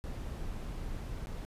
brown noise with dropouts, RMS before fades -39 dBFS, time 0.04-1.45 s, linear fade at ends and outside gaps 0 ms, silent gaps 1.26-1.271 s, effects resampled to 32000 Hz

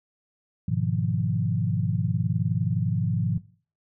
sine chord, F half-diminished seventh, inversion first, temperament equal, 103.83 / 123.47 / 155.56 / 174.61 Hz, Ab2 / Cb3 / Eb3 / F3, 0 / 0 / 0 / 0 cents, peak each -28 dBFS, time 0.68-3.38 s, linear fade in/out 5 ms, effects noise-tail reverb RT60 0.4 s tail -17 dB re dry

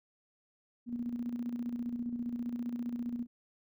sine tone with tremolo, 239.6 Hz, A#3, 48 cents sharp, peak -32 dBFS, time 0.86-3.27 s, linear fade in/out 50 ms, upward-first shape square, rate 15 Hz, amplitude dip 50%, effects none

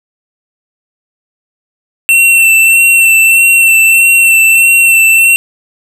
square tone with vibrato, 2700 Hz, E7, 41 cents sharp, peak -4 dBFS, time 2.09-5.36 s, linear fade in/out 0 ms, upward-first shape sine, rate 1.6 Hz, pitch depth 21 cents each way, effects none

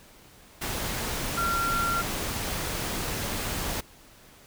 sine tone in noise, 1375 Hz, F6, 27 cents flat, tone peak -25 dBFS, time 1.37-2.02 s, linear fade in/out 10 ms, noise pink, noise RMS -31 dBFS, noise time 0.61-3.81 s, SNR +3 dB, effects pink hiss -53 dBFS RMS until 4.46 s

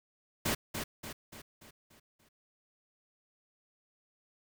pink noise with echo, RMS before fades -31 dBFS, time 0.45-0.55 s, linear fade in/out 10 ms, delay 290 ms, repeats 6, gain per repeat -6 dB, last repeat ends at 2.29 s, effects none

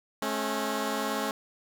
10% pulse tone pair together, 215 / 272.9 Hz, A3 / C#4, -40 / -27 cents, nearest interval major third, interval 413 cents, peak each -23 dBFS, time 0.22-1.31 s, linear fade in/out 2 ms, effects none

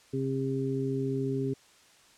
harmonic tone, 134.1 Hz, C3, 43 cents sharp, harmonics 1 / 2 / 3, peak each -32 / -32 / -32 dBFS, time 0.13-1.54 s, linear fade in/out 10 ms, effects white hiss -59 dBFS RMS until 2.17 s + low-pass 8000 Hz 12 dB/octave

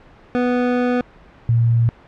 25% pulse / sine tone pair in turn, 246.9 / 116.52 Hz, B3 / A#2, 0 / 0 cents, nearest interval octave + minor second, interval 1300 cents, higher first, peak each -12 dBFS, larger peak neither, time 0.35-1.01 / 1.49-1.89 s, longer first, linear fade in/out 0 ms, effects pink hiss -46 dBFS RMS until 2.07 s + low-pass 2000 Hz 12 dB/octave

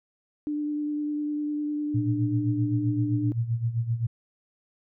sine tone with vibrato, 297 Hz, D4, 20 cents sharp, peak -26 dBFS, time 0.47-3.32 s, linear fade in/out 0 ms, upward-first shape sine, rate 9.9 Hz, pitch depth 11 cents each way
sine tone with tremolo, 116.3 Hz, A#2, 4 cents flat, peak -21 dBFS, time 1.94-4.07 s, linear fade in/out 10 ms, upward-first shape sine, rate 7.7 Hz, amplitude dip 75%
effects none

